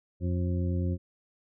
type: harmonic tone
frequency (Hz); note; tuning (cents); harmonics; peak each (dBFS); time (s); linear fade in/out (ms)
88.8; F2; +29; 1 / 2 / 3 / 4 / 6; -27 / -33 / -37 / -39 / -43; 0.2-0.98; 50
effects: none